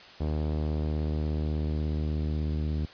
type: tone with low-pass filter sweep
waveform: sawtooth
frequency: 76.5 Hz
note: D#2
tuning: 29 cents flat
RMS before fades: -29 dBFS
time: 0.2-2.86 s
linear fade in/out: 10 ms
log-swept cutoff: 630 to 290 Hz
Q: 0.87
effects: white hiss -49 dBFS RMS until 2.93 s + resampled to 11025 Hz